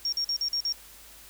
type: tone bursts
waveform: sine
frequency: 5550 Hz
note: F8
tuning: 12 cents flat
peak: -25 dBFS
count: 6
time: 0.05-0.725 s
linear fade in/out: 2 ms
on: 75 ms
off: 45 ms
effects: added 50 Hz sine -58 dBFS peak until 1.29 s + white hiss -50 dBFS RMS until 1.29 s